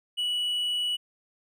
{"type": "tone", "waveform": "triangle", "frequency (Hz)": 2942, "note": "F#7", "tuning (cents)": -11, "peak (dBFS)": -24, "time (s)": [0.17, 0.97], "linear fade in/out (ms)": 20, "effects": []}